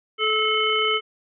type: harmonic tone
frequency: 433.6 Hz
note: A4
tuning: 25 cents flat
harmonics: 1 / 3 / 5 / 7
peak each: -25 / -24 / -25 / -23 dBFS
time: 0.18-1.01 s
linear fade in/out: 50 ms
effects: none